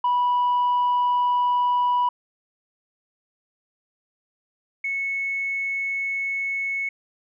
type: tone pair in turn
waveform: sine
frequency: 981 / 2202 Hz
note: B5 / C#7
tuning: -12 / -12 cents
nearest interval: octave + major second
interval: 1400 cents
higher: second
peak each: -16 / -23 dBFS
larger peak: first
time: 0.04-2.09 / 4.84-6.89 s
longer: neither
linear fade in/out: 5 ms
effects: tanh soft clip ceiling -16 dBFS